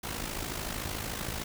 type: noise with amplitude modulation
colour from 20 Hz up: pink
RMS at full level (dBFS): -33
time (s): 0.03-1.44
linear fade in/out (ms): 10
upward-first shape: sine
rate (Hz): 53.5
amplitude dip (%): 65
effects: none